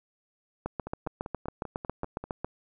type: two click trains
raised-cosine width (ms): 1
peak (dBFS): -23 / -17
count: 8 / 14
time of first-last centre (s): 0.87-2.24 / 0.66-2.446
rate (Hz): 5.11 / 7.28
effects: none